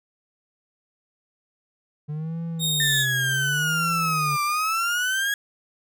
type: tone with vibrato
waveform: triangle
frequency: 146.9 Hz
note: D3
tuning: 1 cent sharp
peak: -25 dBFS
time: 2.08-4.37 s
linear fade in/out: 20 ms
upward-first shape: sine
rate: 0.68 Hz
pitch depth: 220 cents each way
type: tone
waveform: sawtooth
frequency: 3708 Hz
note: A#7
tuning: 10 cents flat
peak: -19 dBFS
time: 2.59-3.06 s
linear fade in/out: 50 ms
type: exponential two-way sweep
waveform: 35% pulse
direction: down then up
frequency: 1809 to 1174 to 1667 Hz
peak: -20 dBFS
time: 2.8-5.34 s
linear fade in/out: 2 ms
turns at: 4.43 s
effects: none